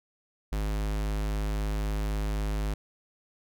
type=tone; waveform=square; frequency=51.91 Hz; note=G#1; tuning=in tune; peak=-28 dBFS; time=0.52-2.74 s; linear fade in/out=5 ms; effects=none